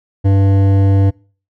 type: tone with hard clipping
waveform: triangle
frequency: 98 Hz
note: G2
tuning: in tune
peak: -10 dBFS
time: 0.24-1.11 s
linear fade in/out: 20 ms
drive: 16 dB
effects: noise-tail reverb RT60 0.4 s tail -24 dB re dry